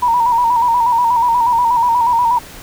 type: tone with vibrato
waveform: sine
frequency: 950 Hz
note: A#5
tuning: 33 cents sharp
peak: -10 dBFS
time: 0.02-2.39 s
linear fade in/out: 10 ms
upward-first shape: square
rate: 8.3 Hz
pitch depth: 53 cents each way
effects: pink hiss -35 dBFS RMS until 2.62 s